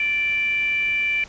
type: tone with frequency modulation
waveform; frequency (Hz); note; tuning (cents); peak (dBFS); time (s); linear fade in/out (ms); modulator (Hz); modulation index
sine; 2349; D7; 0; -19; 0-1.24; 2; 598; 0.35
effects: pink hiss -45 dBFS RMS until 1.28 s + resampled to 16000 Hz